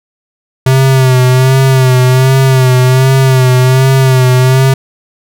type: tone with vibrato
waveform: square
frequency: 130.2 Hz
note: C3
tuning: 8 cents flat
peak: -5 dBFS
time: 0.66-4.74 s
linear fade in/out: 5 ms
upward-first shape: sine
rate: 1.3 Hz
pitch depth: 46 cents each way
effects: none